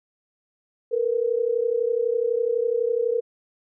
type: tone pair together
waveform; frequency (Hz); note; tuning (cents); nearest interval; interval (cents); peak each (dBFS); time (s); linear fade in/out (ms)
sine; 454.6 / 486.6; A#4 / B4; -43 / -26; minor second; 117; -23; 0.91-3.21; 20
effects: none